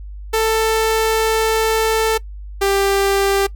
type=tone pair in turn; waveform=sawtooth; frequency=443.1 / 394.8 Hz; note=A4 / G4; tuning=+12 / +12 cents; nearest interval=major second; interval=200 cents; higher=first; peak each=-10 dBFS; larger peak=neither; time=0.33-2.18 / 2.61-3.47 s; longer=first; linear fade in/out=10 ms; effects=noise-tail reverb RT60 0.1 s tail -21 dB re dry + added 50 Hz sine -29 dBFS peak until 3.55 s